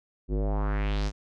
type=tone with low-pass filter sweep; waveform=square; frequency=51 Hz; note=G#1; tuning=31 cents flat; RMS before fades=-27 dBFS; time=0.28-1.12 s; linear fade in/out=50 ms; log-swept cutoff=320 to 6600 Hz; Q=2.5; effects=none